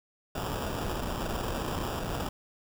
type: noise with sample-and-hold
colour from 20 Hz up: pink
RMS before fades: -33 dBFS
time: 0.35-2.29 s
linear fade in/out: 5 ms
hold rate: 2100 Hz
effects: none